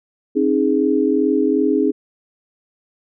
sine chord, Ab major, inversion first, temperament equal with one note detuned, 268.5 / 311.1 / 415.3 Hz, C4 / Eb4 / Ab4, +45 / 0 / 0 cents, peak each -18 dBFS, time 0.35-1.92 s, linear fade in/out 20 ms, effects none

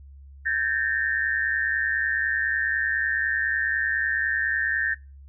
sine tone cluster, 1566 / 1710 / 1820 Hz, G6 / A6 / A#6, -2 / -50 / -42 cents, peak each -28 / -27 / -24 dBFS, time 0.45-4.95 s, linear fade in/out 20 ms, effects noise-tail reverb RT60 0.3 s tail -24 dB re dry + added 69 Hz sine -43 dBFS peak until 5.28 s

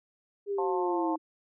sine linear sweep, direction down, 408.9 to 314.5 Hz, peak -28 dBFS, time 0.46-1.18 s, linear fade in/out 50 ms
harmonic tone, 177.5 Hz, F3, 28 cents sharp, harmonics 3 / 4 / 5 / 6, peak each -38 / -36 / -32 / -38 dBFS, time 0.58-1.16 s, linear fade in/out 5 ms
effects none

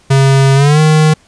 square tone with pitch glide, 135.8 to 155.09 Hz, C#3 to D#3, -35 to -5 cents, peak -6 dBFS, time 0.1-1.14 s, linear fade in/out 10 ms, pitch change +230 cents, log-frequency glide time 0.55-0.8 s, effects pink hiss -48 dBFS RMS until 1.27 s + resampled to 22050 Hz

